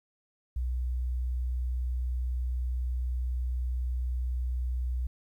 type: tone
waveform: sine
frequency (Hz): 62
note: B1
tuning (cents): +7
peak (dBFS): -27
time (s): 0.56-5.07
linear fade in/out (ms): 5
effects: tanh soft clip ceiling -23 dBFS + 11-bit